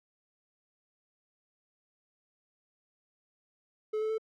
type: tone with pitch steps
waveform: triangle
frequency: 430.3 / 435.6 / 440.9 Hz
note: A4 / A4 / A4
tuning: -39 / -17 / +4 cents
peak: -27 dBFS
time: 3.93-4.182 s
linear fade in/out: 10 ms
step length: 84 ms
effects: none